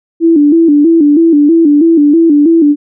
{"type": "tone with vibrato", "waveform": "sine", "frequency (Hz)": 311.1, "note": "D#4", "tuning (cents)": 0, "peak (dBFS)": -3, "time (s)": [0.2, 2.76], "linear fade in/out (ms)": 50, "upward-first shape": "square", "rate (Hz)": 3.1, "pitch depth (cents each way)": 110, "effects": []}